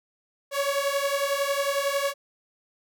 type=beating tone pair; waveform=sawtooth; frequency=554.4 / 565.4 Hz; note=C#5 / C#5; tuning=0 / +34 cents; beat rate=11 Hz; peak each=-23 dBFS; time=0.51-2.14 s; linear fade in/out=50 ms; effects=none